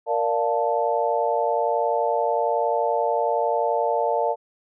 sine chord, Bb major seventh, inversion none, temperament equal, 466.2 / 587.3 / 698.5 / 880 Hz, Bb4 / D5 / F5 / A5, 0 / 0 / 0 / 0 cents, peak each -25 dBFS, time 0.06-4.36 s, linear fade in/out 50 ms, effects none

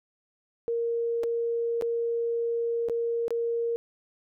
sine tone with dropouts, 466.2 Hz, A#4, in tune, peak -25 dBFS, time 0.68-3.76 s, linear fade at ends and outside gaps 0 ms, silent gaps 1.234-1.238 / 1.812-1.822 / 2.886-2.897 / 3.281-3.306 s, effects none

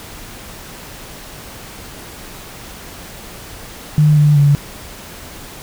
sine tone with pitch steps, 150.9 / 148.2 / 143.5 Hz, D3 / D3 / D3, +47 / +16 / -40 cents, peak -7 dBFS, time 3.98-4.55 s, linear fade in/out 0 ms, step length 190 ms, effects pink hiss -34 dBFS RMS until 5.62 s

